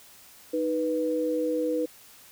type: tone pair together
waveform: sine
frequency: 311.1 / 491.7 Hz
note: D#4 / B4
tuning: 0 / -8 cents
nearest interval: minor sixth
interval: 792 cents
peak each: -28 / -26 dBFS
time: 0.53-1.86 s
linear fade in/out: 10 ms
effects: white hiss -52 dBFS RMS until 2.31 s